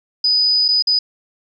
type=tone with dropouts; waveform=sine; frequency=4978 Hz; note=D#8; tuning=in tune; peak=-12 dBFS; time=0.24-0.99 s; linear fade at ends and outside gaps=5 ms; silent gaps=0.682-0.686 / 0.824-0.871 s; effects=none